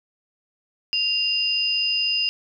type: tone pair together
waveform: sine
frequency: 2794 / 4978 Hz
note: F7 / D#8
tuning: 0 / 0 cents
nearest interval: minor seventh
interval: 1000 cents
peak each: -22 / -23 dBFS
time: 0.93-2.29 s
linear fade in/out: 0 ms
effects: none